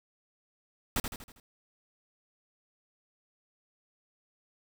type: noise with echo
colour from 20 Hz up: pink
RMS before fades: -29 dBFS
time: 0.96-1 s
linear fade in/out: 2 ms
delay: 80 ms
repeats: 5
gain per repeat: -6 dB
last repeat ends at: 1.4 s
effects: none